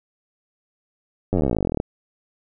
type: slowing click train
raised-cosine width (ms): 2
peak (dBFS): -8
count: 28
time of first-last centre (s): 1.33-1.801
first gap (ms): 10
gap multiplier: 1.04
effects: none